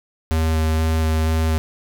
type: tone with vibrato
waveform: square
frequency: 79.7 Hz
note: D#2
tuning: 42 cents sharp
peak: -17 dBFS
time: 0.31-1.58 s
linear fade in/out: 0 ms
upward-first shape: square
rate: 2.1 Hz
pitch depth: 9 cents each way
effects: none